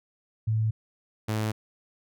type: tone pair in turn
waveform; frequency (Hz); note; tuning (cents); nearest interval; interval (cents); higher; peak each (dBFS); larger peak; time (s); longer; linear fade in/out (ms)
sine / sawtooth; 110 / 108.42; A2 / A2; 0 / -25; unison; 25; first; -22; neither; 0.47-0.71 / 1.28-1.52; neither; 10
effects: none